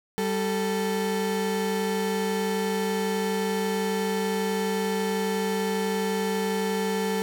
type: tone pair together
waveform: 35% pulse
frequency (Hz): 194.08 / 440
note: G3 / A4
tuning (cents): -17 / 0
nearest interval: octave + major second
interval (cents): 1417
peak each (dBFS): -26 / -25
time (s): 0.18-7.22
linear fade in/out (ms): 0
effects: none